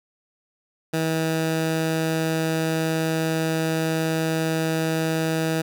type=tone; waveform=15% pulse; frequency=160.9 Hz; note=E3; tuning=42 cents flat; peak=-15 dBFS; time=0.93-5.62 s; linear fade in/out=10 ms; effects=none